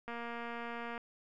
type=click train; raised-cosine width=0.5 ms; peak=-28 dBFS; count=212; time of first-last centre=0.08-0.978 s; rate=235 Hz; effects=none